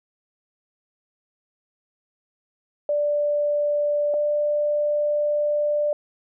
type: tone pair in turn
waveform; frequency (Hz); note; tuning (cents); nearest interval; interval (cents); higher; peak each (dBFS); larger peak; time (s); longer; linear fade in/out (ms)
sine; 587.3 / 591.7; D5 / D5; 0 / +13; unison; 13; second; -19 / -19; neither; 2.89-4.14 / 4.14-5.93; second; 2
effects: none